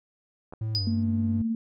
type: clicks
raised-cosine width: 1 ms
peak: -28 dBFS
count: 2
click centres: 0.525 / 0.536 s
type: tone with pitch glide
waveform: triangle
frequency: 110 to 96.32 Hz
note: A2 to G2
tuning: 0 to -30 cents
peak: -25 dBFS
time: 0.61-1.42 s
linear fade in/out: 5 ms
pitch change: -230 cents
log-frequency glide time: 0.73-0.82 s
type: tone with exponential decay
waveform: sine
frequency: 4962 Hz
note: D#8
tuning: 6 cents flat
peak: -22 dBFS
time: 0.75-1.03 s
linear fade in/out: 0 ms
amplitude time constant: 60 ms
type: tone with tremolo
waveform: sine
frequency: 226.4 Hz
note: A3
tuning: 50 cents sharp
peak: -23 dBFS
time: 0.87-1.55 s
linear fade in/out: 2 ms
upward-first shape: sine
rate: 19 Hz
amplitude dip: 30%
effects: none